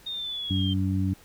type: exponential sweep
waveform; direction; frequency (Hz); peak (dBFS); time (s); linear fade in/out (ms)
sine; down; 3700 to 3136; -30; 0.06-0.74; 10
type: harmonic tone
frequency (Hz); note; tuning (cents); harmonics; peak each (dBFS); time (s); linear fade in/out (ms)
95.1; F#2; +48; 1 / 2 / 3; -25 / -28 / -30; 0.5-1.14; 10
effects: pink hiss -54 dBFS RMS until 1.24 s